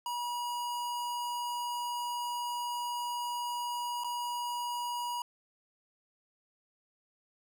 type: tone with dropouts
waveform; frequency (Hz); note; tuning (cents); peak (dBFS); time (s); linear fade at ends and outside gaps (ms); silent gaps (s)
square; 964; B5; -42; -34; 0.06-5.22; 2; 4.037-4.044
effects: none